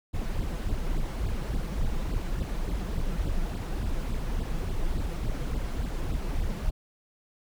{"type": "noise with flanger", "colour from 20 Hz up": "brown", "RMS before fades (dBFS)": -29, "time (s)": [0.13, 6.71], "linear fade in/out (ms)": 20, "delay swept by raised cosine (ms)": [0.23, 6.03], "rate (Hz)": 3.5, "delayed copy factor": 0.9, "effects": []}